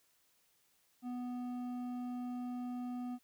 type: tone with hard clipping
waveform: sine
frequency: 246.9 Hz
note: B3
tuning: in tune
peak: -40 dBFS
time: 1.02-3.19 s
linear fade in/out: 50 ms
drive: 8 dB
effects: white hiss -73 dBFS RMS until 3.23 s